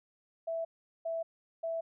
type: tone bursts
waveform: sine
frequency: 659.3 Hz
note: E5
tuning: in tune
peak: -32 dBFS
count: 3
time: 0.47-1.81 s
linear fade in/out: 10 ms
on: 180 ms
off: 400 ms
effects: none